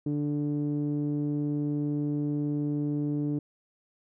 sawtooth tone with low-pass filter, 146.83 Hz, D3, in tune, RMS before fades -29 dBFS, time 0.06-3.39 s, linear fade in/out 5 ms, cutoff 330 Hz, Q 3.7, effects none

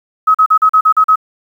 sine tone bursts, 1276 Hz, D#6, 43 cents sharp, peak -5 dBFS, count 8, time 0.27-1.158 s, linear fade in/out 10 ms, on 76 ms, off 40 ms, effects 7-bit

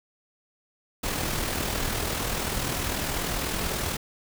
pink noise with amplitude modulation, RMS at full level -27 dBFS, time 1.03-3.97 s, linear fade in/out 10 ms, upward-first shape sine, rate 40.3 Hz, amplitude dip 40%, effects none

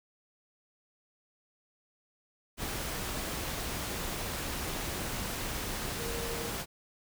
sine tone in noise, 466.2 Hz, A#4, in tune, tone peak -39 dBFS, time 5.97-6.53 s, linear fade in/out 50 ms, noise pink, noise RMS -36 dBFS, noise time 2.57-6.66 s, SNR -6 dB, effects none

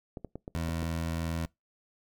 clicks, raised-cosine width 2 ms, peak -25 dBFS, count 7, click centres 0.172 / 0.247 / 0.356 / 0.479 / 0.565 / 0.689 / 0.827 s
20% pulse tone, 82.41 Hz, E2, in tune, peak -26 dBFS, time 0.55-1.46 s, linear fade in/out 0 ms
effects noise-tail reverb RT60 0.2 s tail -24 dB re dry

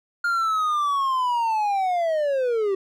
triangle linear sweep, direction down, 1415 to 378.1 Hz, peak -18 dBFS, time 0.24-2.75 s, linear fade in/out 5 ms, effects none

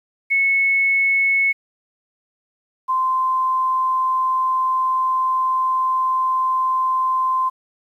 sine tone pair in turn, 2200 / 1038.3 Hz, C#7 / C6, -14 / -14 cents, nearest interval octave + minor second, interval 1300 cents, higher first, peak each -14 / -16 dBFS, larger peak first, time 0.3-1.53 / 2.88-7.5 s, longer second, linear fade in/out 20 ms, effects 9-bit

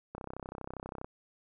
click train, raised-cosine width 1 ms, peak -26 dBFS, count 30, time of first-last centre 0.15-1.045 s, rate 32.4 Hz, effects none

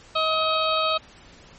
harmonic tone, 634 Hz, D#5, 32 cents sharp, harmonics 1 / 2 / 4 / 5 / 6 / 7, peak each -25 / -23 / -30 / -32 / -28 / -33 dBFS, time 0.15-0.98 s, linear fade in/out 10 ms, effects pink hiss -49 dBFS RMS until 1.58 s + MP3 32 kbps

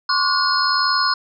sine tone cluster, 1054 / 1135 / 1451 / 4289 / 5110 Hz, C6 / C#6 / F#6 / C8 / D#8, +12 / +41 / -34 / +42 / +45 cents, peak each -22 dBFS, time 0.09-1.14 s, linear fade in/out 5 ms, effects none

